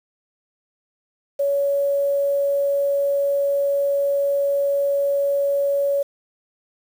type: tone with quantisation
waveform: sine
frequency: 562 Hz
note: C#5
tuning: 24 cents sharp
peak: -17 dBFS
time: 1.39-6.03 s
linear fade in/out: 10 ms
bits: 7
effects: none